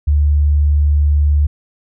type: tone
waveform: sine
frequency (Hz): 73.42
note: D2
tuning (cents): 0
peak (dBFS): -9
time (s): 0.07-1.47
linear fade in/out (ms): 10
effects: none